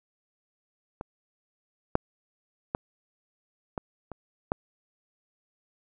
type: clicks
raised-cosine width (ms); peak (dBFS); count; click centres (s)
1; -21 / -7 / -13 / -17 / -24 / -11; 6; 1.011 / 1.954 / 2.749 / 3.778 / 4.117 / 4.519
effects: none